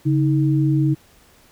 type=tone pair together; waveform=sine; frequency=140.6 / 315.3 Hz; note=C#3 / D#4; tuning=+25 / +23 cents; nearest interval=octave + major second; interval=1398 cents; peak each=-16 / -19 dBFS; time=0.05-0.95 s; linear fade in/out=20 ms; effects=pink hiss -53 dBFS RMS until 1.51 s